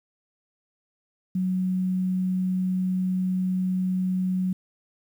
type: tone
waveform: sine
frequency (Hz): 185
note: F#3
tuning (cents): 0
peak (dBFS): -22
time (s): 1.35-4.53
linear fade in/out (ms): 5
effects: 9-bit